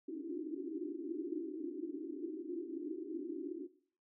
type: band-pass noise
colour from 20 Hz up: white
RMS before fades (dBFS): -42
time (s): 0.08-3.68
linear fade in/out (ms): 10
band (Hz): 280 to 370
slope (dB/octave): 96
effects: noise-tail reverb RT60 0.5 s tail -17 dB re dry